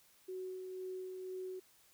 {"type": "tone with tremolo", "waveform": "sine", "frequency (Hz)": 372, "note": "F#4", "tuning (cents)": 9, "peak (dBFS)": -40, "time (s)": [0.28, 1.6], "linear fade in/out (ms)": 10, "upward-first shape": "sine", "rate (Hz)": 2, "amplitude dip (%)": 30, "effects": ["white hiss -67 dBFS RMS until 1.93 s"]}